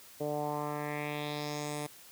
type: tone with low-pass filter sweep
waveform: 10% pulse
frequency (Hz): 148.1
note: D3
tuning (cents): +15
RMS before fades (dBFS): -36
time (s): 0.2-1.87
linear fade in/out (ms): 10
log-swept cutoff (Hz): 520 to 11000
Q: 2.7
effects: white hiss -54 dBFS RMS until 2.11 s + high-pass 60 Hz 12 dB/octave